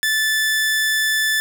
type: tone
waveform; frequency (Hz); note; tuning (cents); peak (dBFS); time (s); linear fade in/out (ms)
sawtooth; 1750; A6; -10; -13; 0.03-1.4; 0
effects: 9-bit